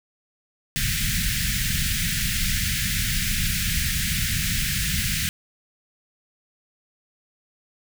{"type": "band-stop noise", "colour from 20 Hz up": "pink", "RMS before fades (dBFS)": -24, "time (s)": [0.76, 5.29], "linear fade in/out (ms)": 0, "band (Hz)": [210, 1600], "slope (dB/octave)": 48, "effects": []}